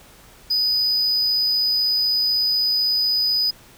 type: tone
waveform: triangle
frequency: 4978 Hz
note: D#8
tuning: in tune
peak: -16 dBFS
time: 0.5-3.51 s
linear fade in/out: 10 ms
effects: pink hiss -48 dBFS RMS until 3.77 s